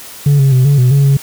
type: tone with pitch steps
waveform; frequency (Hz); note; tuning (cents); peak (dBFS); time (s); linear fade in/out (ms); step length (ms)
sine; 143.1 / 136.3 / 128.3 / 142.3 / 125.6 / 140 / 138.4; D3 / C#3 / C3 / C#3 / B2 / C#3 / C#3; -45 / -29 / -34 / +46 / +30 / +18 / -2; -3; 0.26-1.17; 5; 130
effects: tanh soft clip ceiling -5 dBFS + white hiss -32 dBFS RMS until 1.22 s